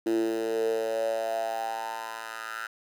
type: tone with high-pass filter sweep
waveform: 10% pulse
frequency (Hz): 112.4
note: A2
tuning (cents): +37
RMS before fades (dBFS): -30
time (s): 0.06-2.67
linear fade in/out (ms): 5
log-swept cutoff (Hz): 320 to 1400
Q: 7.5
effects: none